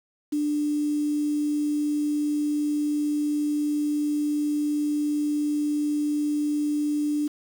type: tone with quantisation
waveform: sine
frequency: 296.2 Hz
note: D4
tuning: 15 cents sharp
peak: -22 dBFS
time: 0.32-7.28 s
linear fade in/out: 10 ms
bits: 7
effects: none